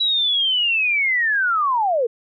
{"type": "linear sweep", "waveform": "sine", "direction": "down", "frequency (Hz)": [3933, 440], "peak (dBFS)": -16, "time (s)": [0, 2.07], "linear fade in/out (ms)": 10, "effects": []}